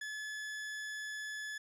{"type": "tone", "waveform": "40% pulse", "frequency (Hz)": 1717, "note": "A6", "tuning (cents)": -43, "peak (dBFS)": -39, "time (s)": [0.01, 1.58], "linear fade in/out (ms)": 5, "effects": ["low-pass 10000 Hz 12 dB/octave", "13-bit"]}